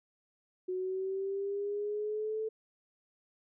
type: linear sweep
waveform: sine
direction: up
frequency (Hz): 366.3 to 440.5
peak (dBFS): -32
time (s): 0.68-2.49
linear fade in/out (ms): 10
effects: none

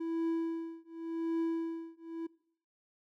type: tone with tremolo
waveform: triangle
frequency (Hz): 329.8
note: E4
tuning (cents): +1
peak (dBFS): -27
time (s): 0-2.27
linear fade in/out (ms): 10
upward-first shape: triangle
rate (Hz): 0.89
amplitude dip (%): 100
effects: noise-tail reverb RT60 0.6 s tail -22 dB re dry

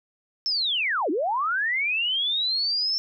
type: linear two-way sweep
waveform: sine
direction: down then up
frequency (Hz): 5400 to 277.2 to 5400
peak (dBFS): -22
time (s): 0.46-2.98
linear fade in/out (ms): 0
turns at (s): 1.1
effects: none

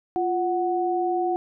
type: tone pair together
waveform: sine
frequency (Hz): 349.2 / 740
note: F4 / F#5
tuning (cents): 0 / 0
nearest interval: octave + minor second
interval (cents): 1300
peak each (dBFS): -24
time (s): 0.16-1.36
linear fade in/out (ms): 0
effects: none

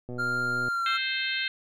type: click train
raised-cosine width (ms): 2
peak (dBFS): -25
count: 74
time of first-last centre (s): 0.09-0.683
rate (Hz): 123
type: tone with pitch glide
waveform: triangle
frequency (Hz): 1396.9 to 1357.9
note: F6 to F6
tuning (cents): 0 to -49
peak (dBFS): -24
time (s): 0.18-0.98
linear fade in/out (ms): 20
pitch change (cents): -49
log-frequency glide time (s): 0.69-0.86
type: harmonic tone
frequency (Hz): 523.3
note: C5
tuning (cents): 0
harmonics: 3 / 4 / 5 / 6 / 7 / 8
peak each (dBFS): -32 / -33 / -34 / -35 / -35 / -36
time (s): 0.86-1.48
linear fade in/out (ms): 2
effects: none

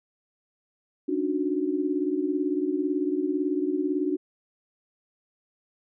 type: tone cluster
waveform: sine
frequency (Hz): 285.4 / 303.4 / 367.1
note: D4 / D#4 / F#4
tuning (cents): -49 / -44 / -14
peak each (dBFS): -28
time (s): 1.08-4.17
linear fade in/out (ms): 10
effects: none

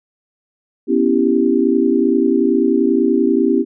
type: chord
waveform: sine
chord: C# half-diminished seventh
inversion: third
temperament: equal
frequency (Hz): 246.9 / 277.2 / 329.6 / 392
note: B3 / C#4 / E4 / G4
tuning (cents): 0 / 0 / 0 / 0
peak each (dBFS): -17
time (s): 0.87-3.65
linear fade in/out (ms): 50
effects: none

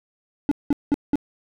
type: tone bursts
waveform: triangle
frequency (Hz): 288.3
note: D4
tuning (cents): -32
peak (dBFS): -13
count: 4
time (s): 0.49-1.156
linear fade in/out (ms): 0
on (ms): 24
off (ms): 190
effects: none

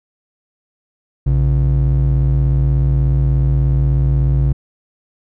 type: ring-modulated tone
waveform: triangle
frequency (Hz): 97.9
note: G2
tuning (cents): -2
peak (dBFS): -6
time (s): 1.26-4.53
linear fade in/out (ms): 10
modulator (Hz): 38.3
effects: none

